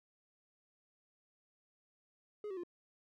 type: tone with pitch steps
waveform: triangle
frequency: 418.7 / 379.8 / 349.6 Hz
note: G#4 / F#4 / F4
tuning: +14 / +45 / +2 cents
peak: -38 dBFS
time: 2.44-2.635 s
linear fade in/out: 2 ms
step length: 65 ms
effects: none

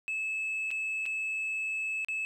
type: tone with dropouts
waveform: sine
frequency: 2603 Hz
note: E7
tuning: 22 cents flat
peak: -28 dBFS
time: 0.08-2.25 s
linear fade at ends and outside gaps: 0 ms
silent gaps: 0.706-0.713 / 1.056-1.062 / 2.047-2.085 s
effects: tanh soft clip ceiling -29 dBFS + 11-bit

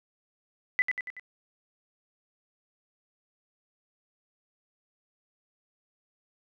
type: tone with echo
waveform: sine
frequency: 2000 Hz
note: B6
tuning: 21 cents sharp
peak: -20 dBFS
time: 0.79-0.82 s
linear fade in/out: 0 ms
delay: 94 ms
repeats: 4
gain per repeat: -5 dB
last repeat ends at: 1.196 s
effects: none

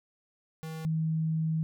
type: tone pair in turn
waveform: square / sine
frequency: 159.6 / 159.6 Hz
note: D#3 / D#3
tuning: +44 / +44 cents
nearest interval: unison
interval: 0 cents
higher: neither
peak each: -37 / -26 dBFS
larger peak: second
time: 0.63-0.85 / 0.85-1.63 s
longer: second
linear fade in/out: 0 ms
effects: none

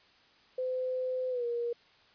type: tone with pitch glide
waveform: sine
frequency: 511 to 474 Hz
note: C5 to A#4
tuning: -41 to +29 cents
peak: -30 dBFS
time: 0.58-1.73 s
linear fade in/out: 5 ms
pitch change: -130 cents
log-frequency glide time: 1.3-1.45 s
effects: white hiss -62 dBFS RMS until 2.14 s + resampled to 11025 Hz

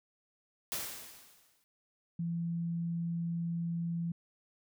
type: noise with exponential decay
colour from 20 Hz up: white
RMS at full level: -35 dBFS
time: 0.72-1.64 s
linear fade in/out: 0 ms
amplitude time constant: 200 ms
type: tone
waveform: sine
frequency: 169 Hz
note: E3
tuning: 43 cents sharp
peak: -32 dBFS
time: 2.19-4.12 s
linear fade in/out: 5 ms
effects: none

